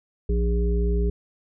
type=harmonic tone with a mistuned harmonic; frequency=57.8 Hz; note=A#1; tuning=14 cents flat; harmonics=1 / 3 / 5 / 7; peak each=-20 / -29 / -39 / -28 dBFS; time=0.29-1.1 s; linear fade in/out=5 ms; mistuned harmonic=7; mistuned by=+17 cents; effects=none